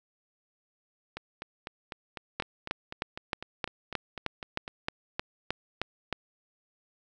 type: two click trains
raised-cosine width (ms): 0.3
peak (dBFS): -21 / -13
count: 15 / 13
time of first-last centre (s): 1.17-4.679 / 2.4-6.127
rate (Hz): 3.99 / 3.22
effects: none